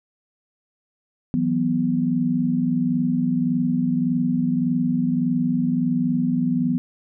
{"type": "chord", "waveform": "sine", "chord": "E suspended second", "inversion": "none", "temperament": "equal with one note detuned", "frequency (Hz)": [163.39, 185, 246.9], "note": ["E3", "F#3", "B3"], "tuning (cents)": [-15, 0, 0], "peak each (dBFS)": [-25, -25, -20], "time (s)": [1.34, 6.78], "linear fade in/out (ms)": 0, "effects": []}